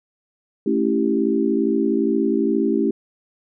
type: chord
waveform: sine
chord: A dominant seventh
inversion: none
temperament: equal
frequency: 220 / 277.2 / 329.6 / 392 Hz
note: A3 / C#4 / E4 / G4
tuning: 0 / 0 / 0 / 0 cents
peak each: -22 dBFS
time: 0.66-2.91 s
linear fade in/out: 5 ms
effects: none